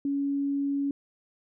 sine tone, 280.4 Hz, C#4, 20 cents sharp, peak -25 dBFS, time 0.05-0.91 s, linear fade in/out 2 ms, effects none

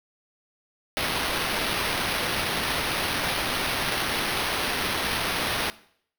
violet noise with sample-and-hold, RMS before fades -27 dBFS, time 0.97-5.7 s, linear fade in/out 0 ms, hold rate 7350 Hz, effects noise-tail reverb RT60 0.6 s tail -19 dB re dry

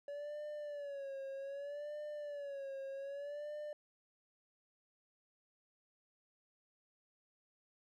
triangle tone with vibrato, 569 Hz, C#5, 45 cents sharp, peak -40 dBFS, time 0.08-3.73 s, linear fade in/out 2 ms, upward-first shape sine, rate 0.64 Hz, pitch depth 86 cents each way, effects none

